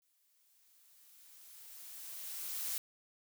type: noise with exponential growth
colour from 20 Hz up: blue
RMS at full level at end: -37 dBFS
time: 0.02-2.78 s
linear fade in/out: 1 ms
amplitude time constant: 600 ms
effects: none